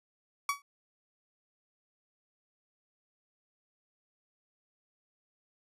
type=tone with exponential decay; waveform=30% pulse; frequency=1134 Hz; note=C#6; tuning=39 cents sharp; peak=-22 dBFS; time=0.49-0.62 s; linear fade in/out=2 ms; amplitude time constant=28 ms; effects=resampled to 32000 Hz